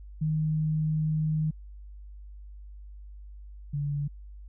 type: tone pair in turn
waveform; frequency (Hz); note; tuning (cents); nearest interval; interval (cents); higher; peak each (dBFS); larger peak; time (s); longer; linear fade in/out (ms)
sine; 155.56 / 144.05; D#3 / D3; 0 / -33; minor second; 133; first; -24 / -27; first; 0.21-1.51 / 3.73-4.08; first; 10
effects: added 50 Hz sine -42 dBFS peak until 4.48 s